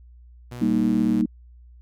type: tone with vibrato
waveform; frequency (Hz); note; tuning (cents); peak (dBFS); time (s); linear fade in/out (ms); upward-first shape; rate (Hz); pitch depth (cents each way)
sawtooth; 120.8; B2; -38; -30; 0.51-1.22; 10; sine; 4.1; 15
type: chord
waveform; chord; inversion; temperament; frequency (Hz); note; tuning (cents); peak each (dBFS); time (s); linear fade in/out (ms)
sine; Eb major; first; equal; 196 / 233.1 / 311.1; G3 / Bb3 / Eb4; 0 / 0 / 0; -23 / -21 / -23; 0.61-1.26; 10
effects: added 60 Hz sine -45 dBFS peak until 1.81 s